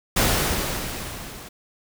pink noise with level ramp, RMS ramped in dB -18 to -40 dBFS, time 0.16-1.49 s, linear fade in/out 10 ms, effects none

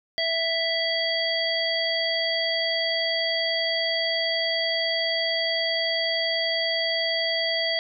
harmonic tone, 659.3 Hz, E5, in tune, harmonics 1 / 3 / 5 / 7, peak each -28 / -28 / -28 / -28 dBFS, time 0.18-7.79 s, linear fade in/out 0 ms, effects none

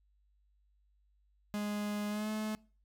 45% pulse tone with pitch glide, 207.7 to 215.4 Hz, G#3 to A3, 0 to -37 cents, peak -34 dBFS, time 1.54-2.55 s, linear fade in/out 0 ms, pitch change +63 cents, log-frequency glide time 2.09-2.3 s, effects noise-tail reverb RT60 0.4 s tail -24 dB re dry + added 50 Hz sine -68 dBFS peak until 2.84 s

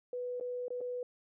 sine tone with dropouts, 493.9 Hz, B4, in tune, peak -35 dBFS, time 0.13-1.03 s, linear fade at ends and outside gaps 2 ms, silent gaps 0.399-0.409 / 0.682-0.704 / 0.807-0.812 s, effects none

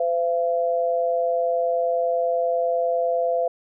sine tone pair together, 510.2 / 680 Hz, C5 / F5, -44 / -46 cents, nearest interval perfect fourth, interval 498 cents, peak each -22 dBFS, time 0-3.48 s, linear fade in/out 5 ms, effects none

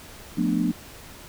sine chord, B half-diminished seventh, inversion second, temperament just, 177.8 / 222.2 / 246.9 / 296.3 Hz, F3 / A3 / B3 / D4, +31 / +17 / 0 / +15 cents, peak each -26 dBFS, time 0.37-0.72 s, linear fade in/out 10 ms, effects pink hiss -44 dBFS RMS until 1.28 s

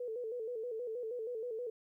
sine tone with vibrato, 466.2 Hz, A#4, in tune, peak -37 dBFS, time 0-1.7 s, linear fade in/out 5 ms, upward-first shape square, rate 6.3 Hz, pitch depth 89 cents each way, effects 13-bit

